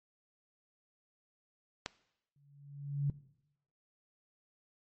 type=click; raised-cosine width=0.2 ms; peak=-18 dBFS; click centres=1.861 s
type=tone with exponential growth; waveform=sine; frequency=142.1 Hz; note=C#3; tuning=43 cents sharp; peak=-26 dBFS; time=2.36-3.1 s; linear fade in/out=2 ms; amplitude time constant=160 ms
effects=noise-tail reverb RT60 0.8 s tail -19 dB re dry + MP3 32 kbps